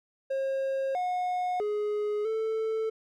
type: tone with pitch steps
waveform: triangle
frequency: 538 / 725 / 418.4 / 442.1 Hz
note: C5 / F#5 / G#4 / A4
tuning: +48 / -35 / +13 / +8 cents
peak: -25 dBFS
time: 0.3-2.9 s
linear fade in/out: 10 ms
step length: 650 ms
effects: none